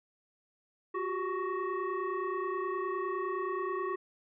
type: tone with frequency modulation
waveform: sine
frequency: 360.7 Hz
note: F#4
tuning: 44 cents flat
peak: -31 dBFS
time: 0.94-3.96 s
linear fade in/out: 10 ms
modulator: 751 Hz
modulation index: 1.4
effects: none